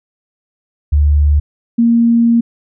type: tone pair in turn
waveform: sine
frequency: 73.42 / 233.1 Hz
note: D2 / A#3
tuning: 0 / 0 cents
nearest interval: octave + minor sixth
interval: 2000 cents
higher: second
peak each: -7 dBFS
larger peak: neither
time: 0.92-1.4 / 1.78-2.41 s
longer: second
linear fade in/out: 10 ms
effects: none